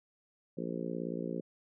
harmonic tone, 58 Hz, A#1, 8 cents flat, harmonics 3 / 4 / 5 / 6 / 7 / 8 / 9, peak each -40 / -41 / -42 / -43 / -43 / -44 / -45 dBFS, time 0.57-1.41 s, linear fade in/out 10 ms, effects none

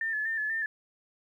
sine tone with vibrato, 1760 Hz, A6, in tune, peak -28 dBFS, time 0.01-0.66 s, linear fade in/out 2 ms, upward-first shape square, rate 4.1 Hz, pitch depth 41 cents each way, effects 11-bit

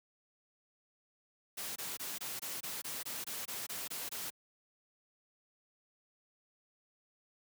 white noise bursts, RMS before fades -41 dBFS, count 13, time 1.57-4.304 s, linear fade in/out 10 ms, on 190 ms, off 22 ms, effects high-pass 100 Hz 12 dB/octave

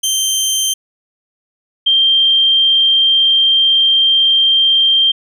20% pulse / sine tone pair in turn, 3133 / 3169 Hz, G7 / G7, -2 / +18 cents, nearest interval unison, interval 20 cents, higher second, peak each -8 dBFS, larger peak neither, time 0.03-0.74 / 1.86-5.12 s, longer second, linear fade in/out 10 ms, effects none

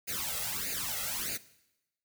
white noise with flanger, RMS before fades -35 dBFS, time 0.07-1.38 s, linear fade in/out 20 ms, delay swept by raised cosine 0.44 to 1.54 ms, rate 1.6 Hz, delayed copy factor +1, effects noise-tail reverb RT60 0.9 s tail -18 dB re dry

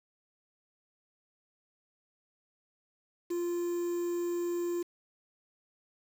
triangle tone with quantisation, 347.4 Hz, F4, 9 cents flat, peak -28 dBFS, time 3.3-4.83 s, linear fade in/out 10 ms, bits 8, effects none

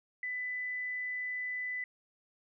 sine tone, 1997 Hz, B6, 19 cents sharp, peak -34 dBFS, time 0.23-1.84 s, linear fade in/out 2 ms, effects none

